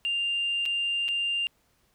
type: tone with dropouts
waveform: sine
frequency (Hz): 2794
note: F7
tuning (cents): 0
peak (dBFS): -24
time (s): 0.05-1.47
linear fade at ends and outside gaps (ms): 0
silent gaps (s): 0.655-0.66 / 1.082-1.087
effects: tanh soft clip ceiling -21 dBFS + pink hiss -68 dBFS RMS until 1.94 s